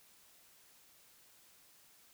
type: silence
effects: white hiss -64 dBFS RMS until 2.13 s